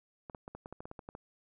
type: clicks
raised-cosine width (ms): 1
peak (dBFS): -30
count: 12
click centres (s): 0.298 / 0.348 / 0.479 / 0.55 / 0.659 / 0.726 / 0.805 / 0.855 / 0.914 / 0.992 / 1.089 / 1.151
effects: none